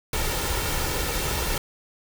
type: noise with comb filter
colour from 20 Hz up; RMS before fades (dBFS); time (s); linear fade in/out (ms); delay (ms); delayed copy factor
pink; -26; 0.13-1.58; 2; 2.2; +0.5
effects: none